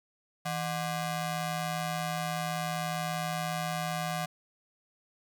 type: ring-modulated tone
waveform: sawtooth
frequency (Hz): 447.4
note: A4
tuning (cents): +29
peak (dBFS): -24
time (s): 0.45-4.26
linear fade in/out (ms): 10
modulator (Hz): 284
effects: none